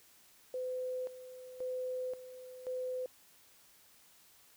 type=tone with tremolo; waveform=sine; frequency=508 Hz; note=B4; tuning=49 cents sharp; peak=-35 dBFS; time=0.54-3.06 s; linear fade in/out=2 ms; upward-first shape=square; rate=0.94 Hz; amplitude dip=75%; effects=white hiss -63 dBFS RMS until 4.56 s